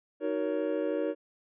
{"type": "chord", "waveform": "triangle", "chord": "D# minor seventh", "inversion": "none", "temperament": "just", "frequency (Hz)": [311.1, 373.4, 466.7, 560], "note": ["D#4", "F#4", "A#4", "C#5"], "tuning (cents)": [0, 16, 2, 18], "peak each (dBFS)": [-31, -34, -31, -31], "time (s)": [0.2, 1.15], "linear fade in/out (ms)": 50, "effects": ["resampled to 8000 Hz"]}